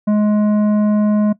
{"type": "tone with tanh clipping", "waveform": "triangle", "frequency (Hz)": 210, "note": "G#3", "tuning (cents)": 19, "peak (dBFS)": -13, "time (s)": [0.07, 1.33], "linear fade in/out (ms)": 10, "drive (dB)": 14, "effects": ["noise-tail reverb RT60 0.1 s tail -17 dB re dry"]}